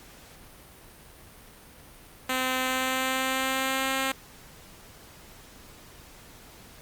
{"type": "tone with pitch glide", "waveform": "5% pulse", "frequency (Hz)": [258.1, 266.6], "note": ["C4", "C4"], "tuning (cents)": [-23, 33], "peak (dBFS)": -14, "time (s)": [2.29, 4.12], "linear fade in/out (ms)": 5, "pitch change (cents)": 56, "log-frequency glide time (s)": [2.6, 3.94], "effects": ["pink hiss -50 dBFS RMS until 6.81 s", "Opus 48 kbps"]}